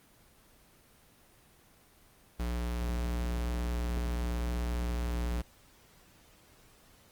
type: tone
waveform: square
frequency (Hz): 59.5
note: A#1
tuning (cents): +36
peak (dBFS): -31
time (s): 2.39-5.42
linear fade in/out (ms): 10
type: click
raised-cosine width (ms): 2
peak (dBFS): -27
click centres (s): 3.975
effects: pink hiss -61 dBFS RMS until 7.11 s + Opus 24 kbps